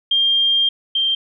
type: tone pair in turn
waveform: sine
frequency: 3200 / 3165 Hz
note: G7 / G7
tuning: +35 / +16 cents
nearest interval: unison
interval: 19 cents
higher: first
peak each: -13 / -15 dBFS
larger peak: first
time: 0.11-0.69 / 0.95-1.15 s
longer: first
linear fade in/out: 5 ms
effects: none